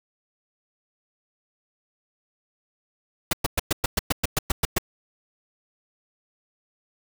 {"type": "noise bursts", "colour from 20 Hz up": "pink", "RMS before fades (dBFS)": -21, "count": 12, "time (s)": [3.31, 4.784], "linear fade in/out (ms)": 5, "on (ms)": 22, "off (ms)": 110, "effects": []}